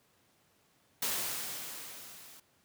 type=noise with level ramp; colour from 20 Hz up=white; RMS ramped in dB=-32 to -54 dBFS; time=1.02-2.4 s; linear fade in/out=5 ms; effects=pink hiss -69 dBFS RMS until 2.64 s + high-pass 100 Hz 12 dB/octave